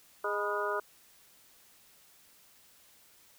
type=harmonic tone with a mistuned harmonic; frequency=206.3 Hz; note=G#3; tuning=11 cents flat; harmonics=2 / 3 / 4 / 5 / 6 / 7; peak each=-35 / -37 / -46 / -37 / -36 / -37 dBFS; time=0.24-0.8 s; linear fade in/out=5 ms; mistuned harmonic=5; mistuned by=-71 cents; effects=white hiss -61 dBFS RMS until 3.38 s